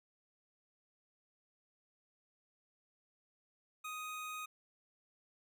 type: tone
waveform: 25% pulse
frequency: 1248 Hz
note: D#6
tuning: 5 cents sharp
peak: -38 dBFS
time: 3.84-4.46 s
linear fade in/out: 10 ms
effects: none